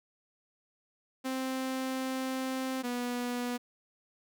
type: tone pair in turn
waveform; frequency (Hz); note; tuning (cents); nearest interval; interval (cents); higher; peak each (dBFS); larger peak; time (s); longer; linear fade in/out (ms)
sawtooth; 261.6 / 244.4; C4 / B3; 0 / -18; minor second; 118; first; -28; neither; 1.24-2.83 / 2.83-3.58; first; 20
effects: none